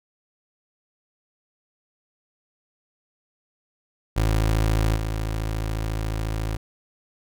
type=tone with level steps; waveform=25% pulse; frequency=54.1 Hz; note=A1; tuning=29 cents flat; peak=-15 / -21 dBFS; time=4.16-6.57 s; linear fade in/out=10 ms; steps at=4.95 s; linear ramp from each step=20 ms; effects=none